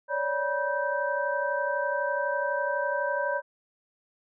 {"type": "tone cluster", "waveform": "sine", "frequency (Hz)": [555, 587, 970, 1557], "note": ["C#5", "D5", "B5", "G6"], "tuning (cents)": [2, -1, -31, -12], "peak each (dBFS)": -31, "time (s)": [0.08, 3.42], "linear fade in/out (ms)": 50, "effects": []}